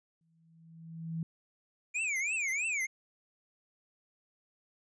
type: tone with exponential growth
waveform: sine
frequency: 163.7 Hz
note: E3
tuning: 12 cents flat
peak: -31 dBFS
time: 0.21-1.23 s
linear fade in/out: 2 ms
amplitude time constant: 220 ms
type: tone with vibrato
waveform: square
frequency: 2349 Hz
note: D7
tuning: in tune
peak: -31 dBFS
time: 1.94-2.87 s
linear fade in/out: 20 ms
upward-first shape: triangle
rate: 3.1 Hz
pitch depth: 260 cents each way
effects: resampled to 22050 Hz